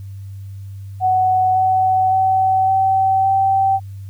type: tone with pitch steps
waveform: sine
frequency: 745 / 752.4 / 759.8 / 767.3 / 774.8 Hz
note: F#5 / F#5 / F#5 / G5 / G5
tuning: +12 / +29 / +46 / -37 / -20 cents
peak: -12 dBFS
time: 1-3.8 s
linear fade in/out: 50 ms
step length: 560 ms
effects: added 98 Hz sine -29 dBFS peak until 4.09 s + white hiss -57 dBFS RMS until 4.09 s